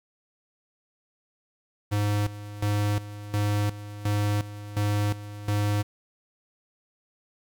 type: tone with tremolo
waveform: square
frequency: 103.5 Hz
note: G#2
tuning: 5 cents flat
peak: -23 dBFS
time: 1.91-5.83 s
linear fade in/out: 20 ms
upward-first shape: square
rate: 1.4 Hz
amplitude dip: 80%
effects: 9-bit